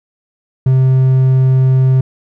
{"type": "tone", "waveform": "triangle", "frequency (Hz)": 130.81, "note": "C3", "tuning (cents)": 0, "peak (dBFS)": -5, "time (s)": [0.66, 2.01], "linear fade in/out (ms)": 5, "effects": []}